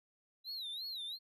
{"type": "tone with vibrato", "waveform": "triangle", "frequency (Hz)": 3924, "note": "B7", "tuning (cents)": -12, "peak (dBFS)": -39, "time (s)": [0.44, 1.19], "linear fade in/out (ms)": 50, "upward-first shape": "sine", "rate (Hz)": 2.9, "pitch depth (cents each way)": 180, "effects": []}